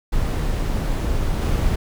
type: noise with level steps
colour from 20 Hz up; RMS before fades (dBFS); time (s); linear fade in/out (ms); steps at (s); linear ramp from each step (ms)
brown; -21 / -19; 0.12-1.76; 10; 1.41; 5
effects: none